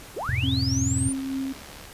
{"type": "linear sweep", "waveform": "sine", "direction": "up", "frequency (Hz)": [293.7, 9397], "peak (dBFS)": -28, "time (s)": [0.16, 1.13], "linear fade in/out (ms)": 10}
{"type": "chord", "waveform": "sine", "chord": "E major", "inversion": "none", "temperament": "just", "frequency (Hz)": [82.41, 103.01, 123.61], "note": ["E2", "G#2", "B2"], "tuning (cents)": [0, -14, 2], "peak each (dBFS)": [-28, -29, -26], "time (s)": [0.29, 1.09], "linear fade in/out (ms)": 0}
{"type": "tone with tremolo", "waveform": "sine", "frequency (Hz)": 268, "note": "C4", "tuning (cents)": 42, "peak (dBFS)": -25, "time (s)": [0.43, 1.53], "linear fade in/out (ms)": 10, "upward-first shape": "sine", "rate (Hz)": 3.4, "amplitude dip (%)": 30}
{"type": "click train", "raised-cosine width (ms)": 0.2, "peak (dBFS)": -27, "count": 52, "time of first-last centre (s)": [1.15, 1.853], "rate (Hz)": 72.5}
{"effects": ["pink hiss -44 dBFS RMS until 1.93 s", "resampled to 32000 Hz"]}